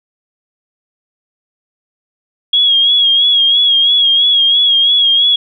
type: tone with vibrato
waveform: sine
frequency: 3300 Hz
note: G#7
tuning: 12 cents flat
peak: -7 dBFS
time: 2.53-5.36 s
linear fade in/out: 5 ms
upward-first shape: sine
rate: 3 Hz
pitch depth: 48 cents each way
effects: none